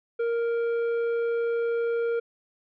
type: tone with tanh clipping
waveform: sine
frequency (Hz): 466.2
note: A#4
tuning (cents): 0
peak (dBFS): -25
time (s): 0.19-2.2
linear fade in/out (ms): 10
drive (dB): 8
effects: none